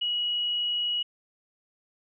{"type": "tone", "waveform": "sine", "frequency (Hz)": 2912, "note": "F#7", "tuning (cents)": -28, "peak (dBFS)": -25, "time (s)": [0.01, 1.03], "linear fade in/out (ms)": 10, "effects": []}